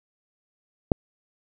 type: click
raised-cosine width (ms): 2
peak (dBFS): -4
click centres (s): 0.918
effects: none